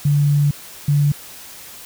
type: tone pair in turn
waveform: sine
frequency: 144.8 / 144.8 Hz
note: D3 / D3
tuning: -24 / -24 cents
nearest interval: unison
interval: 0 cents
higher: neither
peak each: -12 dBFS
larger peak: neither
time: 0.05-0.51 / 0.88-1.12 s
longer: first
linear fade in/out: 5 ms
effects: white hiss -38 dBFS RMS until 1.85 s